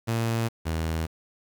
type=tone pair in turn; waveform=sawtooth; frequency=114.7 / 80.73 Hz; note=A#2 / E2; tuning=-28 / -36 cents; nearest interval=tritone; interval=608 cents; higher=first; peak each=-20 / -22 dBFS; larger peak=first; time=0.07-0.49 / 0.65-1.07 s; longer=neither; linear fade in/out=20 ms; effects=8-bit